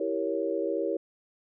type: chord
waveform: sine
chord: E diminished seventh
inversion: none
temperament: equal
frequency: 329.6 / 392 / 466.2 / 554.4 Hz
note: E4 / G4 / Bb4 / Db5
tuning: 0 / 0 / 0 / 0 cents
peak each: -32 dBFS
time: 0-0.97 s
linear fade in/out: 5 ms
effects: none